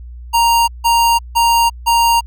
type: tone bursts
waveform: square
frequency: 932.3 Hz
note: A#5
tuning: in tune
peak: -10 dBFS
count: 4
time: 0.33-2.21 s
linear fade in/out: 20 ms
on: 350 ms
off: 160 ms
effects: added 60 Hz sine -29 dBFS peak until 2.26 s